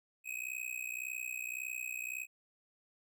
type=tone with amplitude modulation; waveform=square; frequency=2534 Hz; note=D#7; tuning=31 cents sharp; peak=-35 dBFS; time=0.24-2.27 s; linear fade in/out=50 ms; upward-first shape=sine; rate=61.8 Hz; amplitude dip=95%; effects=none